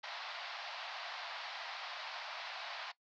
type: band-pass noise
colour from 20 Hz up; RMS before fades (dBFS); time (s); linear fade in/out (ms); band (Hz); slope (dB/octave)
pink; -45; 0.03-2.92; 10; 660 to 4900; 48
effects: noise-tail reverb RT60 0.1 s tail -18 dB re dry